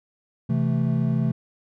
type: chord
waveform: triangle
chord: A minor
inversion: first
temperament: equal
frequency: 130.81 / 164.81 / 220 Hz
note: C3 / E3 / A3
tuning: 0 / 0 / 0 cents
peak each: -21 / -23 / -23 dBFS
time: 0.49-1.32 s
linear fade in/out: 10 ms
effects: none